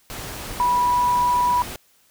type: tone in noise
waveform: sine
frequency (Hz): 980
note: B5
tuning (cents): -14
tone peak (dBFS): -16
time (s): 0.6-1.62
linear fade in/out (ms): 0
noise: pink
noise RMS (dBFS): -33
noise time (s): 0.1-1.76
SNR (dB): +14
effects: white hiss -59 dBFS RMS until 2.1 s